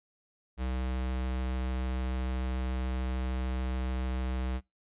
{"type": "tone", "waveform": "square", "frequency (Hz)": 63.8, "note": "C2", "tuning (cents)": -43, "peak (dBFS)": -31, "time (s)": [0.57, 4.61], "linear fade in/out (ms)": 50, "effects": ["noise-tail reverb RT60 0.2 s tail -22 dB re dry", "resampled to 8000 Hz"]}